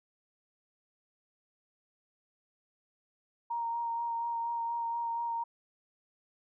sine tone with vibrato, 932.3 Hz, A#5, in tune, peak -31 dBFS, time 3.5-5.44 s, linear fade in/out 10 ms, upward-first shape sine, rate 4.2 Hz, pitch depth 15 cents each way, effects none

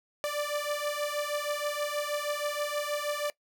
sawtooth beating tone pair, 585 / 591.3 Hz, D5 / D5, -7 / +12 cents, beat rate 6.3 Hz, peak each -29 dBFS, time 0.24-3.3 s, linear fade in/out 0 ms, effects noise-tail reverb RT60 0.1 s tail -21 dB re dry

